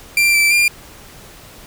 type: tone with pitch steps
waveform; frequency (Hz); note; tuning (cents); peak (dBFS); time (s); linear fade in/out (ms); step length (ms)
40% pulse; 2364 / 2332 / 2397; D7 / D7 / D7; +11 / -13 / +35; -10; 0.17-0.68; 2; 170
effects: pink hiss -40 dBFS RMS until 1.66 s